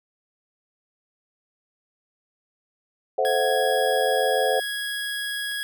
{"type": "chord", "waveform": "sine", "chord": "F# half-diminished seventh", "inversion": "first", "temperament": "equal with one note detuned", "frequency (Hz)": [436.7, 523.3, 659.3, 740], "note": ["A4", "C5", "E5", "F#5"], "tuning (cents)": [-13, 0, 0, 0], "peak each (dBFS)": [-26, -23, -27, -25], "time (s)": [3.18, 4.6], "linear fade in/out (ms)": 5}
{"type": "tone", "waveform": "25% pulse", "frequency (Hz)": 1661.2, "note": "G#6", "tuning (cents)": 0, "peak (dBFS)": -23, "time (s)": [3.25, 5.63], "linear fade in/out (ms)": 0}
{"type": "click", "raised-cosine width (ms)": 0.2, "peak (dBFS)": -30, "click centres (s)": 5.516}
{"effects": []}